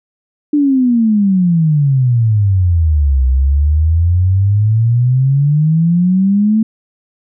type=exponential two-way sweep; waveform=sine; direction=down then up; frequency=299.8 to 63.6 to 222.9 Hz; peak=-8 dBFS; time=0.53-6.63 s; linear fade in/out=5 ms; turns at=3.26 s; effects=none